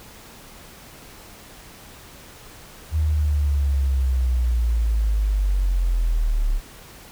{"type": "linear sweep", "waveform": "sine", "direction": "down", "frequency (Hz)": [78.8, 34.65], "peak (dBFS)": -17, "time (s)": [2.91, 6.61], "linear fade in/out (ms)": 50, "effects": ["pink hiss -44 dBFS RMS until 7.11 s"]}